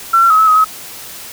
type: tone with pitch steps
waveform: sine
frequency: 1350 / 1361 / 1273 / 1301 / 1261 / 1279 Hz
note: E6 / F6 / D#6 / E6 / D#6 / D#6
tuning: +41 / -45 / +39 / -23 / +23 / +47 cents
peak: -6 dBFS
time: 0.13-0.646 s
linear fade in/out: 10 ms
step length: 86 ms
effects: white hiss -31 dBFS RMS until 1.32 s